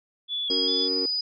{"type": "tone with vibrato", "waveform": "sine", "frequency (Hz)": 3369, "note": "G#7", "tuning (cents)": 24, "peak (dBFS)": -26, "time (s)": [0.28, 0.89], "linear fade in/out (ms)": 50, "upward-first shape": "square", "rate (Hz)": 2.5, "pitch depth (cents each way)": 36}
{"type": "tone", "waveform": "sine", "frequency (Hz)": 4959, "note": "D#8", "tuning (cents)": -7, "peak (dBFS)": -24, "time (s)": [0.5, 1.21], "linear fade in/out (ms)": 5}
{"type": "chord", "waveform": "triangle", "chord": "F# major", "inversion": "second", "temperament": "just", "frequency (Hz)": [277.5, 370, 462.5], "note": ["C#4", "F#4", "A#4"], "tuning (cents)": [2, 0, -14], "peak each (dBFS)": -30, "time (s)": [0.5, 1.06], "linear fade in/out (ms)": 2}
{"effects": []}